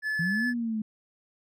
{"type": "tone", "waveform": "triangle", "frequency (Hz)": 1727, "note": "A6", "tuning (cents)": -33, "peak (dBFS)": -25, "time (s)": [0.02, 0.54], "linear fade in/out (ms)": 50}
{"type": "linear two-way sweep", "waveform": "sine", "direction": "up then down", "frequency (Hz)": [158.4, 246.9, 213], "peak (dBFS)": -27, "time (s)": [0.19, 0.82], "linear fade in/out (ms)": 5, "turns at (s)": 0.47}
{"effects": []}